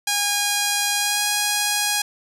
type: tone with pitch glide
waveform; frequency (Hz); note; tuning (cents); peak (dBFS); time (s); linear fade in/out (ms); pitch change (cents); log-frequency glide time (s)
5% pulse; 818 to 826.5; G#5 to G#5; -26 to -9; -7; 0.07-2.02; 5; +17; 0.97-1.25
effects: none